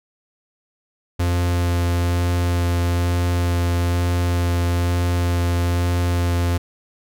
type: tone with vibrato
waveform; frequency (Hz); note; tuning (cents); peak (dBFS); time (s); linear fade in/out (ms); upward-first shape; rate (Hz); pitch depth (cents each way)
45% pulse; 87.31; F2; 0; -17; 1.19-6.58; 10; sine; 1.1; 9
effects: none